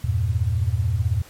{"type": "chord", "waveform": "sine", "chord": "E diminished", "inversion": "none", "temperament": "equal", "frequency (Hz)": [82.41, 98, 116.54], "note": ["E2", "G2", "Bb2"], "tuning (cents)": [0, 0, 0], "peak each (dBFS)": -23, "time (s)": [0.04, 1.22], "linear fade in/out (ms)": 5, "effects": ["pink hiss -47 dBFS RMS until 1.29 s", "MP3 64 kbps"]}